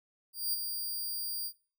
5% pulse tone with ADSR envelope, 4780 Hz, D8, 30 cents sharp, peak -21 dBFS, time 0.33-1.53 s, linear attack 200 ms, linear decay 24 ms, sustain -6 dB, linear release 70 ms, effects noise-tail reverb RT60 0.4 s tail -20 dB re dry

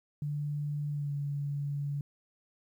sine tone with pitch glide, 146.83 to 143.06 Hz, D3 to D3, 0 to -45 cents, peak -31 dBFS, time 0.22-2.01 s, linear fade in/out 2 ms, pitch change -45 cents, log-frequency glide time 0.9-1.12 s, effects 11-bit

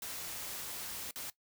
white noise with dropouts, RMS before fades -42 dBFS, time 0.02-1.3 s, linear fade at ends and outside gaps 2 ms, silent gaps 1.11-1.158 s, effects noise-tail reverb RT60 0.1 s tail -18 dB re dry

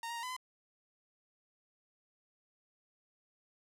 sawtooth tone with pitch steps, 924 / 939 / 930 / 1007 / 1019 Hz, A#5 / A#5 / A#5 / B5 / C6, -16 / +12 / -4 / +33 / -46 cents, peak -35 dBFS, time 0.03-0.365 s, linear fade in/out 2 ms, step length 67 ms, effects low-pass 12000 Hz 12 dB/octave

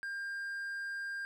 triangle tone, 1600 Hz, G6, 35 cents sharp, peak -35 dBFS, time 0.03-1.25 s, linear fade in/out 0 ms, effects none

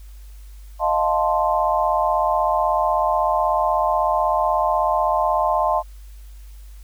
sine chord, F dominant seventh, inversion third, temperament equal, 622.3 / 698.5 / 880 / 1046.5 Hz, Eb5 / F5 / A5 / C6, 0 / 0 / 0 / 0 cents, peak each -22 dBFS, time 0.79-5.83 s, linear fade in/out 50 ms, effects added 50 Hz sine -37 dBFS peak until 6.83 s + white hiss -55 dBFS RMS until 6.83 s

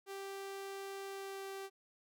sawtooth tone with pitch glide, 392 to 389.5 Hz, G4 to G4, 0 to -11 cents, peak -39 dBFS, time 0.06-1.7 s, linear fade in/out 50 ms, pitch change -11 cents, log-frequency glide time 1.05-1.49 s, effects none

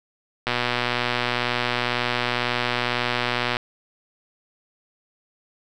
click train, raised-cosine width 0.3 ms, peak -6 dBFS, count 379, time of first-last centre 0.47-3.568 s, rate 122 Hz, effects none

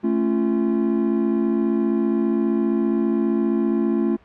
triangle chord, A augmented, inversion none, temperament just, 220 / 275 / 343.8 Hz, A3 / C#4 / E#4, 0 / -14 / -27 cents, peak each -19 / -22 / -20 dBFS, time 0.03-4.17 s, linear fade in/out 20 ms, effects pink hiss -53 dBFS RMS until 4.24 s + low-pass 2000 Hz 12 dB/octave

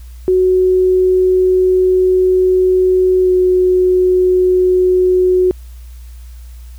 sine tone with pitch glide, 370.1 to 366.7 Hz, F#4 to F#4, 0 to -15 cents, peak -8 dBFS, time 0.28-5.51 s, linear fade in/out 0 ms, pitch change -15 cents, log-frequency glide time 3.22-3.3 s, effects added 60 Hz sine -30 dBFS peak until 6.78 s + white hiss -49 dBFS RMS until 6.78 s

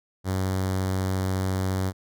sawtooth tone with notch filter, 94.4 Hz, F#2, 35 cents sharp, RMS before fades -26 dBFS, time 0.24-1.93 s, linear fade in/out 50 ms, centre 2600 Hz, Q 1.7, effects none

